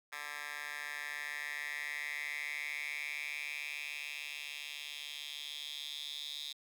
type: tone with high-pass filter sweep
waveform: 10% pulse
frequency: 146.9 Hz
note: D3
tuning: 1 cent sharp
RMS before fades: -42 dBFS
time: 0.12-6.53 s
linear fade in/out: 10 ms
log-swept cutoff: 1500 to 3700 Hz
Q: 5.8
effects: none